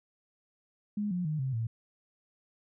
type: tone with pitch steps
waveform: sine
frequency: 207.5 / 178.56 / 153.66 / 132.24 / 113.8 Hz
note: G#3 / F3 / D#3 / C3 / A#2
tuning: -1 / +39 / -21 / +19 / -41 cents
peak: -29 dBFS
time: 0.97-1.67 s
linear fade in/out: 5 ms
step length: 140 ms
effects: none